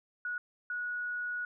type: tone bursts at uneven times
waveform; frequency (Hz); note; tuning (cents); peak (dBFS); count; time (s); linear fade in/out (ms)
sine; 1460; F#6; -24; -33; 2; 0.25-0.38 / 0.7-1.45; 2
effects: none